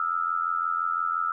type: tone with amplitude modulation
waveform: sine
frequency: 1315 Hz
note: E6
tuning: 5 cents flat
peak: -20 dBFS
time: 0-1.32 s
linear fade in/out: 2 ms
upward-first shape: sine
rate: 85.8 Hz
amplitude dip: 90%
effects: none